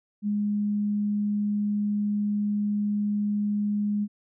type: tone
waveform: sine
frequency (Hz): 206.9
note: G#3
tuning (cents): -6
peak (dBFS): -23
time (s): 0.22-4.08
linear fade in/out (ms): 50
effects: none